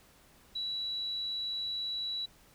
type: tone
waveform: sine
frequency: 3926 Hz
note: B7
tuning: 11 cents flat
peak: -33 dBFS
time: 0.55-2.26 s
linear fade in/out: 10 ms
effects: pink hiss -61 dBFS RMS until 2.54 s